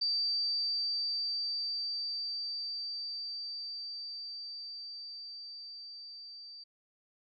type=tone with level ramp; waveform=sine; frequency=4649 Hz; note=D8; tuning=18 cents flat; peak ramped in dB=-28 to -46 dBFS; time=0.01-6.64 s; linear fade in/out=10 ms; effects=none